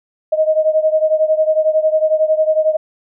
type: beating tone pair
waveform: sine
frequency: 622.3 / 633.3 Hz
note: D#5 / D#5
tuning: 0 / +30 cents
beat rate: 11 Hz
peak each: -13 / -16 dBFS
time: 0.32-2.77 s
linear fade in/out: 10 ms
effects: none